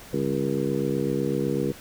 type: harmonic tone with a mistuned harmonic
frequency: 68 Hz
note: C#2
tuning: 33 cents flat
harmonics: 2 / 3 / 4 / 5 / 6 / 7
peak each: -30 / -30 / -30 / -30 / -30 / -30 dBFS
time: 0.13-1.72 s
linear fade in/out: 5 ms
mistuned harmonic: 2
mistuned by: +100 cents
effects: pink hiss -45 dBFS RMS until 1.8 s